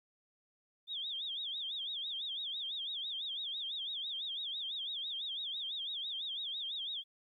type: tone with vibrato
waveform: sine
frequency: 3462 Hz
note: A7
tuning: 29 cents flat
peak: -37 dBFS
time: 0.87-7.04 s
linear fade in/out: 50 ms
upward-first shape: sine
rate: 6 Hz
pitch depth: 170 cents each way
effects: 13-bit